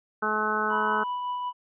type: harmonic tone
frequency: 214.3 Hz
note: A3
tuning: 45 cents flat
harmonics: 1 / 2 / 3 / 4 / 5 / 6 / 7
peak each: -35 / -32 / -38 / -32 / -32 / -29 / -29 dBFS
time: 0.22-1.04 s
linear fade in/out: 10 ms
type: tone with tremolo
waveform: triangle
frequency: 987.8 Hz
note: B5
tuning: in tune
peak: -25 dBFS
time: 0.69-1.53 s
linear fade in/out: 50 ms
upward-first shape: triangle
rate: 5.3 Hz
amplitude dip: 30%
effects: resampled to 8000 Hz